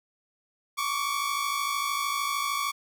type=tone pair together; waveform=sawtooth; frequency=1108.7 / 1161.9 Hz; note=C#6 / D6; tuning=0 / -19 cents; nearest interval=minor second; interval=81 cents; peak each=-26 dBFS; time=0.77-2.72 s; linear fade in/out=20 ms; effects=none